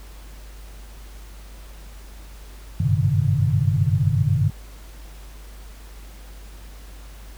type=tone cluster; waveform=sine; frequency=94.6 / 102.5 / 122.9 / 137.7 / 153.4 Hz; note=F#2 / G#2 / B2 / C#3 / D#3; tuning=+39 / -22 / -8 / -11 / -24 cents; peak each=-23 dBFS; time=2.8-4.5 s; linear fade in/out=5 ms; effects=added 50 Hz sine -38 dBFS peak until 7.37 s + pink hiss -48 dBFS RMS until 7.37 s